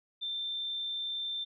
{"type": "tone", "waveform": "sine", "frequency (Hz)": 3569, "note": "A7", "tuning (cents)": 24, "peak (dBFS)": -33, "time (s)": [0.21, 1.45], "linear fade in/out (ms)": 20, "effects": []}